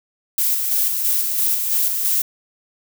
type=noise with tremolo; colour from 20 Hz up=violet; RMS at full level=-18 dBFS; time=0.38-2.22 s; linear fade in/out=2 ms; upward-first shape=square; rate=3 Hz; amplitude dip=35%; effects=none